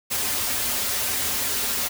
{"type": "noise with comb filter", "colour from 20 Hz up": "white", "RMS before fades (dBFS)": -25, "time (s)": [0.1, 1.89], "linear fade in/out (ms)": 20, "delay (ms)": 6.1, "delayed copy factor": -0.9, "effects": []}